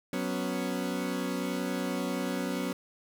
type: chord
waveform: 30% pulse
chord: F# suspended fourth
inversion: none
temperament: equal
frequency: 185 / 246.9 / 277.2 Hz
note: F#3 / B3 / C#4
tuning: 0 / 0 / 0 cents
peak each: -32 dBFS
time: 0.13-2.73 s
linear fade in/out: 2 ms
effects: none